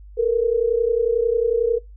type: tone pair together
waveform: sine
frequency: 446.8 / 477.9 Hz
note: A4 / A#4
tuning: +27 / +43 cents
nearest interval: minor second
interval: 116 cents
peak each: -19 dBFS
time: 0.17-1.79 s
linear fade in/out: 20 ms
effects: noise-tail reverb RT60 0.2 s tail -21 dB re dry + added 50 Hz sine -39 dBFS peak until 1.96 s